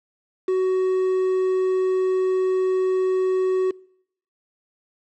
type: tone with quantisation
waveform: triangle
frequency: 373.6 Hz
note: F#4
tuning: 17 cents sharp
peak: -16 dBFS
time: 0.48-3.71 s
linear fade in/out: 5 ms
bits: 6
effects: noise-tail reverb RT60 0.7 s tail -25 dB re dry + low-pass 3000 Hz 12 dB/octave